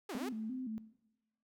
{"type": "linear two-way sweep", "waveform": "sawtooth", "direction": "down then up", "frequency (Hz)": [444.5, 190, 444.5], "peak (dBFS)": -36, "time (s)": [0.09, 0.29], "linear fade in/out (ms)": 5, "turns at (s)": 0.16}
{"type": "tone with vibrato", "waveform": "sine", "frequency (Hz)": 237.7, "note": "A#3", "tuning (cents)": 34, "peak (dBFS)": -38, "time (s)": [0.15, 0.78], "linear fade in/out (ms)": 0, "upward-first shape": "square", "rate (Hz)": 2.9, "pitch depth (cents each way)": 140}
{"effects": ["noise-tail reverb RT60 1.0 s tail -19 dB re dry"]}